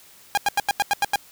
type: tone bursts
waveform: sawtooth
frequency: 812 Hz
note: G#5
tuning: 39 cents flat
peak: -13 dBFS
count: 8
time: 0.35-1.158 s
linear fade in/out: 0 ms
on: 24 ms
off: 88 ms
effects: white hiss -50 dBFS RMS until 1.31 s